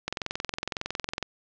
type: click train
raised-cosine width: 0.2 ms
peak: -12 dBFS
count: 26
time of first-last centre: 0.08-1.227 s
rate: 21.8 Hz
effects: low-pass 6000 Hz 12 dB/octave